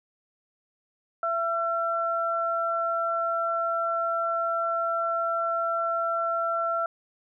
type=tone pair together; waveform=sine; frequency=670 / 1351.3 Hz; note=E5 / E6; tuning=+28 / +43 cents; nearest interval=octave; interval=1215 cents; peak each=-28 / -26 dBFS; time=1.23-6.86 s; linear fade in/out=2 ms; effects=none